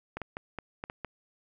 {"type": "clicks", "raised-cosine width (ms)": 0.5, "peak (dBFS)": -21, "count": 7, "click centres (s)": [0.17, 0.217, 0.369, 0.587, 0.839, 0.899, 1.047], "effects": []}